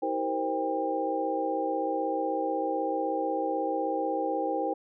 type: tone cluster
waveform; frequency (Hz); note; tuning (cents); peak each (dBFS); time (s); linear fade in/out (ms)
sine; 319.3 / 385.8 / 466.9 / 523 / 798; D#4 / G4 / A#4 / C5 / G5; +45 / -28 / +3 / -1 / +31; -33 / -38 / -34 / -32 / -31; 0.02-4.74; 10
effects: none